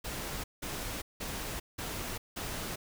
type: noise bursts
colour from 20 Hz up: pink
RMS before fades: -38 dBFS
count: 5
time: 0.04-2.76 s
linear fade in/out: 10 ms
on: 400 ms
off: 180 ms
effects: none